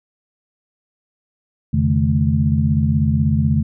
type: tone cluster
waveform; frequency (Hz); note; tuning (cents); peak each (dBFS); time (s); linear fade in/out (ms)
sine; 84.4 / 136.2 / 152.4 / 216.9; E2 / C#3 / D#3 / A3; +41 / -30 / -36 / -25; -19; 1.73-3.63; 10
effects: none